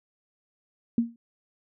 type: tone with exponential decay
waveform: sine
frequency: 233.1 Hz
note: A#3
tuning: in tune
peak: -16 dBFS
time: 0.98-1.16 s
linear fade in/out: 2 ms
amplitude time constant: 38 ms
effects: none